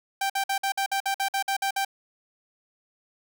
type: tone bursts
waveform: sawtooth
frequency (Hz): 784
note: G5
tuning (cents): 0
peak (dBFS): -20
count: 12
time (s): 0.21-1.849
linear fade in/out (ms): 5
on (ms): 88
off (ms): 53
effects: none